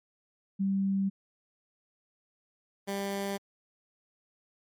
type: tone pair in turn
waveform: sine / 15% pulse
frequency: 195 / 198.29 Hz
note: G3 / G3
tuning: -9 / +20 cents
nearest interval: unison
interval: 29 cents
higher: second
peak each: -25 dBFS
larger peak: neither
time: 0.59-1.1 / 2.87-3.38 s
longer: neither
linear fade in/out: 20 ms
effects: MP3 96 kbps